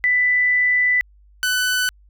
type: tone pair in turn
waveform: sine / sawtooth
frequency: 1988 / 1498.4 Hz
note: B6 / F#6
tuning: +11 / +21 cents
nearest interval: perfect fourth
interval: 490 cents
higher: first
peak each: -14 dBFS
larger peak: neither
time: 0.04-1.01 / 1.43-1.89 s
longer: first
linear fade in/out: 0 ms
effects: added 50 Hz sine -48 dBFS peak until 2.09 s